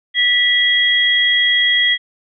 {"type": "tone pair together", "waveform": "sine", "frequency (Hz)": [1959, 3289], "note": ["B6", "G#7"], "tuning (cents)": [-15, -18], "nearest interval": "major sixth", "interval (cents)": 897, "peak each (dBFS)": -14, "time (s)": [0.14, 1.98], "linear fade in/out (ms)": 50, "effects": []}